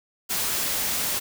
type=noise; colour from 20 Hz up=white; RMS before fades=-26 dBFS; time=0.29-1.2 s; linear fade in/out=20 ms; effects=none